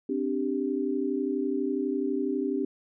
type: chord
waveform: sine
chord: C suspended second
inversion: none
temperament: equal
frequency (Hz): 261.6 / 293.7 / 392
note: C4 / D4 / G4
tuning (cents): 0 / 0 / 0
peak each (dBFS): -30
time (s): 0.09-2.65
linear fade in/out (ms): 5
effects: none